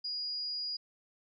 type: tone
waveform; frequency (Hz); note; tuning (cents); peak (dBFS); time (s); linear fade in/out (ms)
sine; 4881; D#8; -34; -34; 0.04-0.77; 10
effects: none